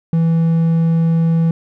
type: tone with hard clipping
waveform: triangle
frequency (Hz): 164.81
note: E3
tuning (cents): 0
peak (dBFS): -12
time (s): 0.13-1.51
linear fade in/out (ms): 2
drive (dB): 6
effects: none